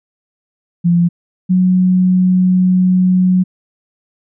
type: tone pair in turn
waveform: sine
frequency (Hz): 172.5 / 183.65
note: F3 / F#3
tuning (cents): -21 / -13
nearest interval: minor second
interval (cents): 108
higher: second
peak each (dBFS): -8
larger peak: neither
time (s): 0.84-1.09 / 1.49-3.44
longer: second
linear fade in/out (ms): 20
effects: none